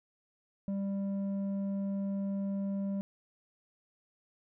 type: tone with low-pass filter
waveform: square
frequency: 197.3 Hz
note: G3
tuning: 11 cents sharp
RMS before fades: -34 dBFS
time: 0.68-3.01 s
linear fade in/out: 0 ms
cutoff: 420 Hz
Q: 1.8
effects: none